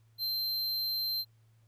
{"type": "tone", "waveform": "square", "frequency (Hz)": 4130, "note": "C8", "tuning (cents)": -23, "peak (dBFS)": -31, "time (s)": [0.18, 1.25], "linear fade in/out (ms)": 50, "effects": ["added 112 Hz sine -61 dBFS peak until 1.67 s", "pink hiss -75 dBFS RMS until 1.67 s"]}